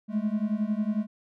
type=beating tone pair; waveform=triangle; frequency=206.9 / 217.9 Hz; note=G#3 / A3; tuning=-6 / -17 cents; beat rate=11 Hz; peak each=-26 dBFS; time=0.08-1.07 s; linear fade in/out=50 ms; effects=none